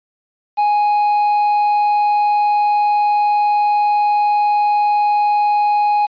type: tone with quantisation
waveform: triangle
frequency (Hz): 831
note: G#5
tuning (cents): +1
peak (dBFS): -10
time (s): 0.57-6.07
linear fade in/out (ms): 20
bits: 6
effects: resampled to 11025 Hz